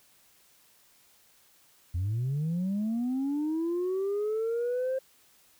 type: linear sweep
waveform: sine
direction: up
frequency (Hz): 82.41 to 531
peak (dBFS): -25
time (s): 1.94-4.99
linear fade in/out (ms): 10
effects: tanh soft clip ceiling -25 dBFS + white hiss -62 dBFS RMS until 5.59 s